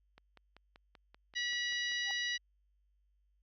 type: click train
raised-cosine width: 0.3 ms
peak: -39 dBFS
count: 10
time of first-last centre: 0.18-1.917 s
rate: 5.18 Hz
type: harmonic tone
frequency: 970 Hz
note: B5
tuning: 31 cents flat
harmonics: 2 / 3 / 4 / 5 / 6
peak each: -36 / -40 / -40 / -46 / -47 dBFS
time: 1.35-2.38 s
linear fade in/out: 20 ms
type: tone with exponential growth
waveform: sine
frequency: 798 Hz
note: G5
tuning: 31 cents sharp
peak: -39 dBFS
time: 2.02-2.11 s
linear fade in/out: 0 ms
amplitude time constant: 18 ms
effects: added 50 Hz sine -70 dBFS peak until 3.42 s